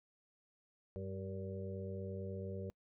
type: harmonic tone with a mistuned harmonic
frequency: 96.5 Hz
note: G2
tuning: 27 cents flat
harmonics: 1 / 2 / 4 / 5 / 6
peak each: -44 / -47 / -48 / -48 / -51 dBFS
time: 0.96-2.7 s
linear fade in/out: 0 ms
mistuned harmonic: 5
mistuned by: -27 cents
effects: noise-tail reverb RT60 0.1 s tail -26 dB re dry